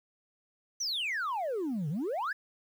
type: exponential two-way sweep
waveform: sine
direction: down then up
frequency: 6200 to 138.59 to 1785 Hz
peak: -28 dBFS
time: 0.8-2.33 s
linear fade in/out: 10 ms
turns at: 1.89 s
effects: tanh soft clip ceiling -29 dBFS + 10-bit